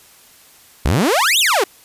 sawtooth exponential two-way sweep, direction up then down, 55 to 3922 to 347.8 Hz, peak -9 dBFS, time 0.85-1.64 s, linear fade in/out 5 ms, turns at 1.39 s, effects white hiss -47 dBFS RMS until 1.84 s + resampled to 32000 Hz

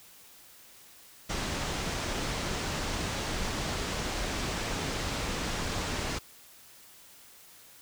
pink low-pass noise, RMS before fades -33 dBFS, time 1.29-6.19 s, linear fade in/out 10 ms, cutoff 7700 Hz, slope 24 dB/octave, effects white hiss -54 dBFS RMS until 7.81 s

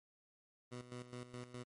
15% pulse tone with tremolo, 123.47 Hz, B2, in tune, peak -39 dBFS, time 0.71-1.64 s, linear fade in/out 20 ms, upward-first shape square, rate 4.8 Hz, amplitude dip 70%, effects MP3 48 kbps

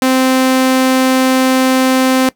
sawtooth tone, 260 Hz, C4, 11 cents flat, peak -5 dBFS, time 0.02-2.29 s, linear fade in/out 2 ms, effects noise-tail reverb RT60 0.1 s tail -19 dB re dry

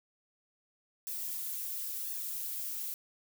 violet noise with flanger, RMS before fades -38 dBFS, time 1.07-2.94 s, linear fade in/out 0 ms, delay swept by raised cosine 1.1 to 4.4 ms, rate 0.96 Hz, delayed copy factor +0.95, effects none

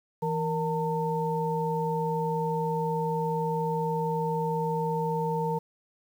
sine tone cluster, 163.2 / 465.5 / 900 Hz, E3 / A#4 / A5, -17 / -2 / +39 cents, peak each -30 dBFS, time 0.22-5.59 s, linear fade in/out 10 ms, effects 9-bit

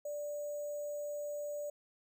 sine tone with sample-and-hold, 587.3 Hz, D5, in tune, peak -37 dBFS, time 0.05-1.7 s, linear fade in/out 5 ms, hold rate 7350 Hz, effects none

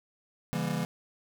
square chord, C# diminished seventh, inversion none, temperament just, 138.59 / 166.31 / 199.57 / 239.5 Hz, C#3 / E3 / G3 / Bb3, 0 / +16 / +31 / +47 cents, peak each -37 / -33 / -36 / -37 dBFS, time 0.53-0.85 s, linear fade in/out 0 ms, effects none

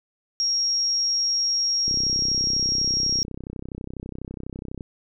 sine tone, 5590 Hz, F8, 1 cent sharp, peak -20 dBFS, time 0.4-3.23 s, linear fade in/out 0 ms
click train, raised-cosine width 3 ms, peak -21 dBFS, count 95, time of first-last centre 1.88-4.808 s, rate 32.1 Hz
effects none

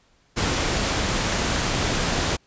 pink noise, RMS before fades -23 dBFS, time 0.36-2.37 s, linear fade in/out 20 ms, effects pink hiss -61 dBFS RMS until 2.46 s + resampled to 16000 Hz

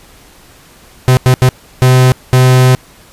45% pulse tone bursts at uneven times, 128 Hz, C3, 38 cents flat, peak -4 dBFS, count 5, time 1.08-1.17 / 1.26-1.34 / 1.42-1.49 / 1.82-2.12 / 2.33-2.75 s, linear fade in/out 0 ms, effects pink hiss -41 dBFS RMS until 3.12 s + resampled to 32000 Hz

